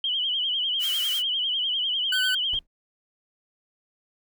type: tone with vibrato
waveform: sine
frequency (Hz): 3083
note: G7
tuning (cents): -29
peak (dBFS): -23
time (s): 0.04-2.59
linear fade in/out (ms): 2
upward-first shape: sine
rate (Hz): 10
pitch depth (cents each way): 92
type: high-pass noise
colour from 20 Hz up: white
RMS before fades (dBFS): -35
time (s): 0.79-1.23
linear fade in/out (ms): 50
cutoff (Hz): 1200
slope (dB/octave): 48
type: tone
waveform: square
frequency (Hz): 1510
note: F#6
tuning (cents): +35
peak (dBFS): -25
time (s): 2.12-2.35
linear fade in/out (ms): 5
type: noise with exponential decay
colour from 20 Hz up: brown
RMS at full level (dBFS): -31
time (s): 2.53-2.67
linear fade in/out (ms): 5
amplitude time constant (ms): 29
effects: none